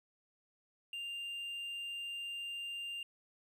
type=tone; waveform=triangle; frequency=2794 Hz; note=F7; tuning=in tune; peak=-38 dBFS; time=0.93-3.03 s; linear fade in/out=2 ms; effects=none